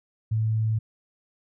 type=tone; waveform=sine; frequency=110.2 Hz; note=A2; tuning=3 cents sharp; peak=-21 dBFS; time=0.31-0.79 s; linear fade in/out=10 ms; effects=none